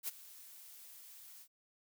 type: noise with ADSR envelope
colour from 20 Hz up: blue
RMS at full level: -37 dBFS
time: 0.03-1.48 s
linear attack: 51 ms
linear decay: 19 ms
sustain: -18 dB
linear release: 66 ms
effects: none